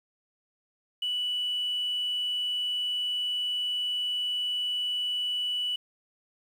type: tone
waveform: sine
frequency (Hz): 2960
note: F#7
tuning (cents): 0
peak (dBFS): -26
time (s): 1.02-5.76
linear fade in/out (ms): 5
effects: tanh soft clip ceiling -22 dBFS + 9-bit